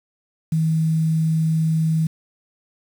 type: tone with quantisation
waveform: sine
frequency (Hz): 159.9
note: D#3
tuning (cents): +48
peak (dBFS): -16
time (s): 0.52-2.07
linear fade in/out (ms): 5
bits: 7
effects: none

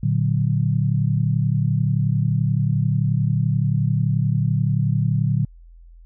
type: chord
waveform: sine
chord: Bb augmented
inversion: none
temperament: equal with one note detuned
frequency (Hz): 115.4 / 146.83 / 185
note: Bb2 / D3 / F#3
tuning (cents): -17 / 0 / 0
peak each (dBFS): -20 / -20 / -25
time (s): 0.03-5.45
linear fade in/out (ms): 5
effects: added 42 Hz sine -42 dBFS peak until 6.05 s

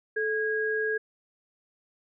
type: tone pair together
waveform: sine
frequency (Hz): 435.2 / 1641.7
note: A4 / G#6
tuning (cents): -19 / -20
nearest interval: octave + major seventh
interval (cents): 2299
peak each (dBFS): -28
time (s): 0.16-0.98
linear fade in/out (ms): 10
effects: none

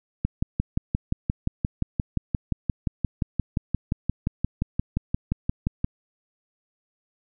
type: click train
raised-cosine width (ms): 5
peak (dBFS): -10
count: 33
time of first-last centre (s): 0.25-5.844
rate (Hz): 5.72
effects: none

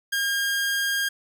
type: tone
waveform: sawtooth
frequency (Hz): 1616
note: G#6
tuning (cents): -48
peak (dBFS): -19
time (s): 0.12-1.09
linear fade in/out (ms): 10
effects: none

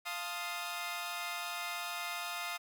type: chord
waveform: 15% pulse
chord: F dominant seventh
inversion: none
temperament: equal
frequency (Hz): 698.5 / 880 / 1046.5 / 1244.5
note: F5 / A5 / C6 / Eb6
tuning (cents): 0 / 0 / 0 / 0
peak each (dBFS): -35 / -40 / -40 / -35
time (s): 0.05-2.58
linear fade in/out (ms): 20
effects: none

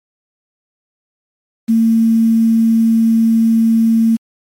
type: tone with quantisation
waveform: sine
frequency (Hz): 226.2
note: A3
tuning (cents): +48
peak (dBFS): -8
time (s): 1.68-4.17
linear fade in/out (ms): 20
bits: 6
effects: MP3 64 kbps

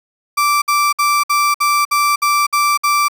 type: tone bursts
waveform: 35% pulse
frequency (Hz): 1170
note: D6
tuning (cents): -7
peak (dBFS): -10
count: 9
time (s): 0.37-3.084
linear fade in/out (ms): 10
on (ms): 250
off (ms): 58
effects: none

